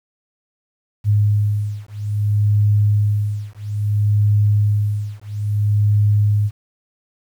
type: beating tone pair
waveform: sine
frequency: 103.7 / 104.3 Hz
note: G#2 / G#2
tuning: -2 / +8 cents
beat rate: 0.6 Hz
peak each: -17 dBFS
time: 1.04-6.51 s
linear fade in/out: 50 ms
effects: 8-bit